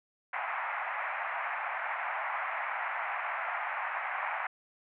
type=band-pass noise; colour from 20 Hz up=pink; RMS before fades=-35 dBFS; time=0.33-4.47 s; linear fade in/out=5 ms; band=700 to 2300 Hz; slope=48 dB/octave; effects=none